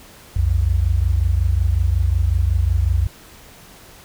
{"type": "tone pair together", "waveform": "sine", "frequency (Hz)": [62.54, 88], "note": ["B1", "F2"], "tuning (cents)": [22, 14], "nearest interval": "tritone", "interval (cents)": 592, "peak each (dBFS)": -17, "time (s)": [0.36, 3.07], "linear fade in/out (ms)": 5, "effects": ["pink hiss -44 dBFS RMS until 4.04 s"]}